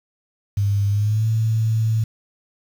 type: tone with pitch glide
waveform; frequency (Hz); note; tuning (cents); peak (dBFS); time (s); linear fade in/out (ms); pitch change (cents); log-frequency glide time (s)
sine; 100.9 to 111.31; G#2 to A2; -49 to +20; -16; 0.57-2.04; 5; +169; 0.89-1.27
effects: 7-bit